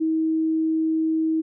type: tone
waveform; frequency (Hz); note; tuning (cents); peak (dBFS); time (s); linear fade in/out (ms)
sine; 319.3; D#4; +45; -19; 0-1.42; 20
effects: none